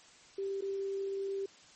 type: tone with dropouts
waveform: sine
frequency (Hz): 392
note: G4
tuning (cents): 0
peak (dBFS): -33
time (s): 0.38-1.46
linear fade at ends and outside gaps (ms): 5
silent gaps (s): 0.61-0.621
effects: white hiss -58 dBFS RMS until 1.75 s + MP3 32 kbps